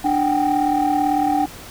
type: tone cluster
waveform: sine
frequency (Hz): 296.2 / 757 / 795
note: D4 / F#5 / G5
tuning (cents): +15 / +39 / +24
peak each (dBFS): -19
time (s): 0.04-1.46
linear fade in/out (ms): 10
effects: tanh soft clip ceiling -10 dBFS + pink hiss -38 dBFS RMS until 1.7 s